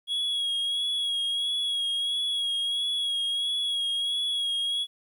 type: tone with vibrato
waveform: triangle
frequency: 3322 Hz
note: G#7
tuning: in tune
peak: -24 dBFS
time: 0.07-4.87 s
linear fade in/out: 50 ms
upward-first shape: sine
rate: 1.5 Hz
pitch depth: 31 cents each way
effects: 11-bit